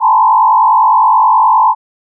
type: tone with frequency modulation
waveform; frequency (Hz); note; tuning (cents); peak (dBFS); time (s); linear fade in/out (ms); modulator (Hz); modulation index
sine; 947; A#5; +27; -5; 0-1.75; 50; 49.7; 1.9
effects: none